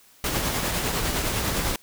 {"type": "noise with tremolo", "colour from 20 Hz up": "pink", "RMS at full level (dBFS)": -24, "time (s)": [0.24, 1.76], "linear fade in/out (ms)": 2, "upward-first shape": "triangle", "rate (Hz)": 9.9, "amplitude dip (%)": 40, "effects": ["white hiss -55 dBFS RMS until 1.82 s"]}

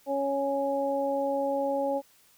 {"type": "harmonic tone", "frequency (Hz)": 277.2, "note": "C#4", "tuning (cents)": 0, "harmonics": [1, 2, 3], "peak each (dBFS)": [-33, -27, -32], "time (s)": [0.06, 2.02], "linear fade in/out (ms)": 50, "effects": ["white hiss -61 dBFS RMS until 2.37 s"]}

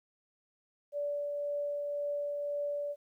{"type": "tone with tremolo", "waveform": "sine", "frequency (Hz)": 579, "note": "D5", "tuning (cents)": -25, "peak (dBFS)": -31, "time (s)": [0.92, 2.96], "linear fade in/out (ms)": 50, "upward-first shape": "triangle", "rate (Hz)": 1.9, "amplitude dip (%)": 25, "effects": ["12-bit"]}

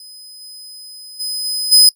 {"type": "tone with level steps", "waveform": "sawtooth", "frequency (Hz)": 5030, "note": "D#8", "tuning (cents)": 18, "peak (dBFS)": [-33, -31, -18, -16, -3], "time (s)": [0, 1.89], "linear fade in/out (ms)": 2, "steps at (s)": [0.4, 1.19, 1.44, 1.71], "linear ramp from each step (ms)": 20, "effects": ["noise-tail reverb RT60 0.1 s tail -18 dB re dry"]}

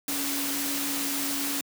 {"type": "tone in noise", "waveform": "sine", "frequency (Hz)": 281.3, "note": "C#4", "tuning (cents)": 26, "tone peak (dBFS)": -33, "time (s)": [0.08, 1.61], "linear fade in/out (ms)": 2, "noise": "white", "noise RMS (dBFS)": -30, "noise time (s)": [0.08, 1.61], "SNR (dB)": -6, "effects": ["high-pass 150 Hz 12 dB/octave"]}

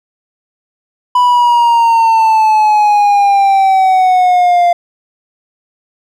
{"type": "exponential sweep", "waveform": "triangle", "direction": "down", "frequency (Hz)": [992, 694], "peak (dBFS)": -4, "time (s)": [1.15, 4.73], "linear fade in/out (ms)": 5, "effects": []}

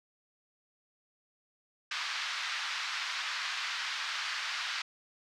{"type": "band-pass noise", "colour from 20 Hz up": "pink", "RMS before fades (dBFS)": -36, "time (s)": [1.91, 4.82], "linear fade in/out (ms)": 5, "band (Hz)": [1200, 5100], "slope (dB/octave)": 24, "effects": []}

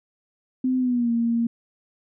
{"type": "tone with pitch glide", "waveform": "sine", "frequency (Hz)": [256.8, 232.8], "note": ["C4", "A#3"], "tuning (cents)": [-32, -2], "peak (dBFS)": -19, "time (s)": [0.64, 1.47], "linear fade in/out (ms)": 5, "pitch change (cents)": -170, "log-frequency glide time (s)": [0.78, 1.11], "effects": []}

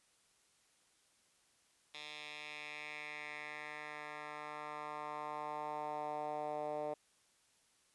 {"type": "tone with band-pass filter sweep", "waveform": "10% pulse", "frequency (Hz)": 150.1, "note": "D3", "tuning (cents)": 38, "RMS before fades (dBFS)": -44, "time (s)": [1.94, 6.94], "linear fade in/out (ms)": 5, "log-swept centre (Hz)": [3300, 600], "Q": 2.6, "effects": ["white hiss -72 dBFS RMS until 7.94 s", "resampled to 24000 Hz"]}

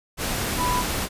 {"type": "tone in noise", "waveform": "sine", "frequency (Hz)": 991, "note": "B5", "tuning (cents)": 6, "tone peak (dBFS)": -22, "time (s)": [0.57, 0.84], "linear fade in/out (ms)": 50, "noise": "pink", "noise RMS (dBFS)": -26, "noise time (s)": [0.17, 1.09], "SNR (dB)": 1, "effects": ["resampled to 32000 Hz"]}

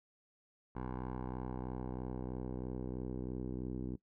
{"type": "tone with low-pass filter sweep", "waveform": "10% pulse", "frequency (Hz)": 63.1, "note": "B1", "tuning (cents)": 38, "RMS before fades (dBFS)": -41, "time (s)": [0.75, 3.96], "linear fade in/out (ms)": 10, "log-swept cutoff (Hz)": [1100, 330], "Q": 1.6, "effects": ["noise-tail reverb RT60 0.1 s tail -19 dB re dry"]}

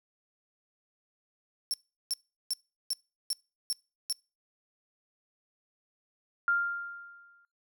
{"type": "tone bursts", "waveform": "25% pulse", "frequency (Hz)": 5430, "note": "F8", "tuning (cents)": -50, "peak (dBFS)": -23, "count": 7, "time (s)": [1.71, 4.126], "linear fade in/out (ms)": 0, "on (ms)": 28, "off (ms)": 370}
{"type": "tone with exponential decay", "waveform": "sine", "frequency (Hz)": 1396.9, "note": "F6", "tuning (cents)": 0, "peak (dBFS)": -22, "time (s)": [6.48, 7.45], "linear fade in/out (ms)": 1, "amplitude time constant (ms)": 210}
{"effects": ["noise-tail reverb RT60 0.3 s tail -25 dB re dry"]}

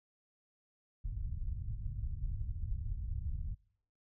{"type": "low-pass noise", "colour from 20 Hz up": "pink", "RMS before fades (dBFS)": -38, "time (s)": [1.04, 3.55], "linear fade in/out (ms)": 10, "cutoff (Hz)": 110, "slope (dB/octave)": 24, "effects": ["noise-tail reverb RT60 0.7 s tail -26 dB re dry"]}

